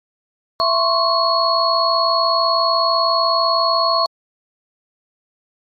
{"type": "tone cluster", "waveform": "sine", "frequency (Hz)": [668, 1052, 1112, 4342], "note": ["E5", "C6", "C#6", "C#8"], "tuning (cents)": [23, 9, 5, -37], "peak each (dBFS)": -19, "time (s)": [0.6, 4.06], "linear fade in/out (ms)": 0, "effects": ["MP3 64 kbps"]}